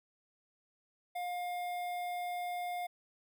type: tone with notch filter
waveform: square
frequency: 710 Hz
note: F5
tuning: 28 cents sharp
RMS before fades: -38 dBFS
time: 1.15-2.87 s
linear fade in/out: 10 ms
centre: 6100 Hz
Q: 0.75
effects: none